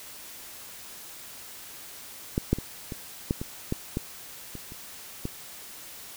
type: clicks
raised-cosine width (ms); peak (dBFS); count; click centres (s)
3; -11 / -8 / -20 / -21 / -11 / -19 / -13 / -14 / -25 / -29 / -17; 11; 2.379 / 2.53 / 2.586 / 2.922 / 3.309 / 3.415 / 3.724 / 3.971 / 4.553 / 4.721 / 5.254
effects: white hiss -44 dBFS RMS until 6.16 s